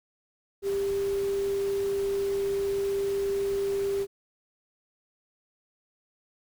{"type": "tone in noise", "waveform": "sine", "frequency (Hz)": 395.8, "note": "G4", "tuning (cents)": 17, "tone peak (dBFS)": -25, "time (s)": [0.62, 4.07], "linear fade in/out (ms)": 50, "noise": "pink", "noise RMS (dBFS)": -43, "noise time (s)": [0.62, 4.07], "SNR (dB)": 15, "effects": []}